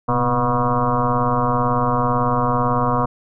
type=tone with frequency modulation; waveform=sine; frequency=609 Hz; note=D#5; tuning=37 cents flat; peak=-15 dBFS; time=0.08-3.06 s; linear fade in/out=10 ms; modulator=120 Hz; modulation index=5; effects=none